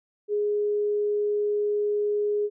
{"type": "tone", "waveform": "sine", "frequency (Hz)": 415.3, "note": "G#4", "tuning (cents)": 0, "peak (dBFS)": -22, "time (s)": [0.28, 2.5], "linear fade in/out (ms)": 50, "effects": []}